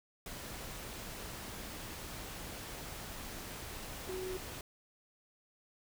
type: tone in noise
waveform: sine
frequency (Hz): 372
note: F#4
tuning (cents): +9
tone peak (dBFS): -38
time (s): 4.09-4.37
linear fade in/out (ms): 2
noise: pink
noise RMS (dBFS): -45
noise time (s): 0.26-4.61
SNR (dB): +4
effects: none